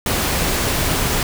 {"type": "noise", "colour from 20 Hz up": "pink", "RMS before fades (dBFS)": -19, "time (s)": [0.06, 1.23], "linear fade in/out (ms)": 2, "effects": []}